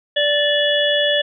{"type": "harmonic tone with a mistuned harmonic", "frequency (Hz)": 585, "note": "D5", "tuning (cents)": -7, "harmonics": [1, 3, 5, 6], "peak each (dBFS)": [-18, -21, -22, -20], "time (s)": [0.16, 1.22], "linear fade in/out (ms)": 10, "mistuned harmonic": 6, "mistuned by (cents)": -52, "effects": []}